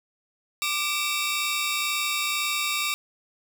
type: tone cluster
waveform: sawtooth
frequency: 1184 / 2306 / 2680 / 3747 Hz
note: D6 / D7 / E7 / A#7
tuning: +14 / -32 / +28 / +8 cents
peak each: -27 dBFS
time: 0.62-2.94 s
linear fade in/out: 0 ms
effects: none